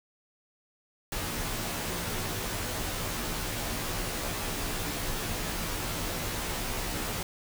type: noise with comb filter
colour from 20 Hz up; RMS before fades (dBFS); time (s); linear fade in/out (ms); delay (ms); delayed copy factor
pink; -33; 1.12-7.23; 2; 15; -0.95
effects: none